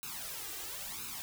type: noise with flanger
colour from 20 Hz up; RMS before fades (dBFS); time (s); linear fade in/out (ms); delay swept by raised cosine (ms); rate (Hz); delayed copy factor
white; -42; 0.03-1.22; 0; 0.76 to 2.56; 0.99; +0.85
effects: none